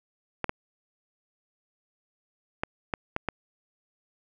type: clicks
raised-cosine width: 0.5 ms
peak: -12 dBFS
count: 6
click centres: 0.443 / 0.494 / 2.635 / 2.938 / 3.164 / 3.287 s
effects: none